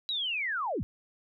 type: linear sweep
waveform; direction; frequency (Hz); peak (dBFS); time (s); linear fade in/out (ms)
sine; down; 3951 to 59.6; -29; 0.09-0.83; 0
effects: none